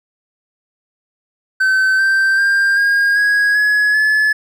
triangle tone with pitch steps, 1534 / 1563.5 / 1593.6 / 1624.3 / 1655.5 / 1687.4 / 1719.9 Hz, G6 / G6 / G6 / G#6 / G#6 / G#6 / A6, -38 / -5 / +28 / -39 / -6 / +27 / -40 cents, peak -9 dBFS, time 1.6-4.33 s, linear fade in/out 10 ms, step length 390 ms, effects none

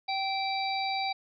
harmonic tone, 777 Hz, G5, 16 cents flat, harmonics 1 / 3 / 5 / 6, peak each -30 / -35 / -37 / -38 dBFS, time 0.08-1.13 s, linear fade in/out 10 ms, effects none

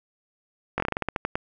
slowing click train, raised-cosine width 0.5 ms, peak -10 dBFS, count 12, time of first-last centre 0.78-1.355 s, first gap 20 ms, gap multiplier 1.18, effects none

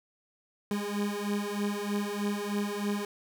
30% pulse beating tone pair, 203.3 / 206.5 Hz, G#3 / G#3, -37 / -10 cents, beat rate 3.2 Hz, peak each -30 dBFS, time 0.71-3.05 s, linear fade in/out 2 ms, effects none

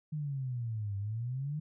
sine exponential two-way sweep, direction down then up, 155.56 to 98 to 155.56 Hz, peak -33 dBFS, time 0.12-1.6 s, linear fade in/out 10 ms, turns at 0.97 s, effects none

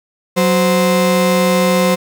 35% pulse tone pair together, 184.7 / 520.9 Hz, F#3 / C5, -3 / -8 cents, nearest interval octave + tritone, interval 1795 cents, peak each -12 dBFS, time 0.36-1.96 s, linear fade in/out 20 ms, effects none

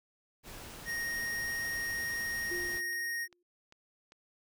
pink noise, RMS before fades -47 dBFS, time 0.43-2.82 s, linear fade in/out 50 ms
square tone, 1864.7 Hz, A#6, in tune, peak -34 dBFS, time 0.85-3.28 s, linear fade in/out 50 ms
click train, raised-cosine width 0.2 ms, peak -38 dBFS, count 7, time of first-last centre 1.74-4.121 s, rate 2.52 Hz
sine tone with exponential decay, 352.5 Hz, F4, 16 cents sharp, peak -36 dBFS, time 2.51-3.43 s, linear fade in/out 5 ms, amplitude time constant 200 ms
effects none

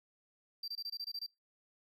triangle tone bursts, 4699 Hz, D8, in tune, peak -37 dBFS, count 9, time 0.63-1.264 s, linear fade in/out 5 ms, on 50 ms, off 23 ms, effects noise-tail reverb RT60 0.2 s tail -22 dB re dry

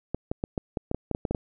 clicks, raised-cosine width 2 ms, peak -14 dBFS, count 12, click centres 0.146 / 0.315 / 0.439 / 0.578 / 0.772 / 0.914 / 0.946 / 1.113 / 1.149 / 1.252 / 1.31 / 1.348 s, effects none

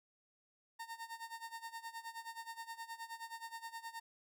30% pulse tone with tremolo, 915 Hz, A#5, 32 cents flat, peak -40 dBFS, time 0.79-4 s, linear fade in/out 10 ms, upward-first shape sine, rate 9.5 Hz, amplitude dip 85%, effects none

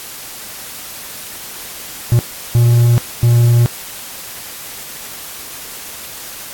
triangle tone bursts at uneven times, 119.1 Hz, A#2, 38 cents sharp, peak -5 dBFS, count 3, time 2.12-2.19 / 2.55-2.98 / 3.23-3.66 s, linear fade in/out 0 ms, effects white hiss -30 dBFS RMS until 6.53 s + AAC 64 kbps

